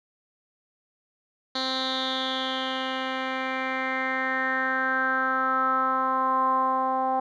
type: tone with low-pass filter sweep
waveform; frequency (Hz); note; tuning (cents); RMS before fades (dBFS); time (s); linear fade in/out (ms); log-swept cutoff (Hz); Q
10% pulse; 261.6; C4; 0; -26; 1.55-7.2; 5; 4200 to 860; 6.3
effects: none